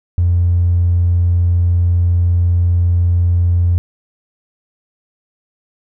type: tone with tanh clipping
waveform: triangle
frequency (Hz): 87.31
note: F2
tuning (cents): 0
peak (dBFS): -9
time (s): 0.18-3.78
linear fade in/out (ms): 0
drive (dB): 1
effects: none